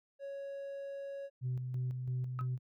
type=tone; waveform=triangle; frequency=555 Hz; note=C#5; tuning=2 cents sharp; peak=-38 dBFS; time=0.19-1.3 s; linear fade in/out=50 ms
type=tone with tremolo; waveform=sine; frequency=126.7 Hz; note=B2; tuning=45 cents sharp; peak=-31 dBFS; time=1.41-2.59 s; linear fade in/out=50 ms; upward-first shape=square; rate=3 Hz; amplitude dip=45%
type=tone with exponential decay; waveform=sine; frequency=1278 Hz; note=D#6; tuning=46 cents sharp; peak=-33 dBFS; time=2.39-2.48 s; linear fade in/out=0 ms; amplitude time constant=18 ms
effects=tanh soft clip ceiling -30 dBFS